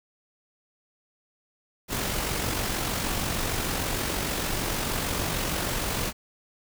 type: noise with amplitude modulation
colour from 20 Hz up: pink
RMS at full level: -27 dBFS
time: 1.88-6.13 s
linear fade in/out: 50 ms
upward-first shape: sine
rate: 46.5 Hz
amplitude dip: 35%
effects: none